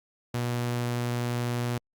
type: tone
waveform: sawtooth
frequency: 120.8 Hz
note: B2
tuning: 38 cents flat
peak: -23 dBFS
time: 0.34-1.78 s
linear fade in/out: 5 ms
effects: Opus 48 kbps